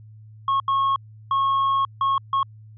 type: tone bursts at uneven times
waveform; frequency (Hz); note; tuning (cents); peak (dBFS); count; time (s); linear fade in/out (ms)
triangle; 1092; C#6; -26; -16; 5; 0.48-0.6 / 0.68-0.96 / 1.31-1.85 / 2.01-2.18 / 2.33-2.43; 2
effects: added 108 Hz sine -42 dBFS peak until 2.77 s + resampled to 11025 Hz